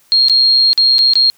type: tone with dropouts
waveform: sine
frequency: 4242 Hz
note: C8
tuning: 23 cents sharp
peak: -7 dBFS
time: 0.12-1.3 s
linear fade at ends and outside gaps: 0 ms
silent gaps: 0.284-0.297 / 0.731-0.777 / 0.983-0.99 / 1.135-1.155 s
effects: white hiss -52 dBFS RMS until 1.37 s